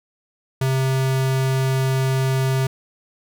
square tone, 132.4 Hz, C3, 21 cents sharp, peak -18 dBFS, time 0.61-2.67 s, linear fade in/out 5 ms, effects none

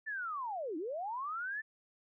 sine linear two-way sweep, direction down then up, 1791 to 293.7 to 1791 Hz, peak -36 dBFS, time 0.06-1.62 s, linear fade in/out 20 ms, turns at 0.77 s, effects none

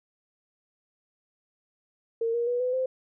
sine tone with pitch steps, 458.1 / 472.3 / 487 / 502.2 / 517.8 Hz, A#4 / A#4 / B4 / B4 / C5, -30 / +23 / -24 / +29 / -18 cents, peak -24 dBFS, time 2.21-2.86 s, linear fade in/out 5 ms, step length 130 ms, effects none

